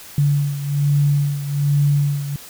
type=beating tone pair; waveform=sine; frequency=143.4 / 144.6 Hz; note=D3 / D3; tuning=-41 / -27 cents; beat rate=1.2 Hz; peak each=-16 / -21 dBFS; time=0.18-2.36 s; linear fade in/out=2 ms; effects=white hiss -39 dBFS RMS until 2.49 s